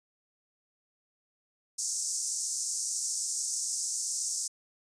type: band-pass noise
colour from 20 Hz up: pink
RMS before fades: -33 dBFS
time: 1.78-4.48 s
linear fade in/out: 10 ms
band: 5600 to 9200 Hz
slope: 48 dB/octave
effects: resampled to 22050 Hz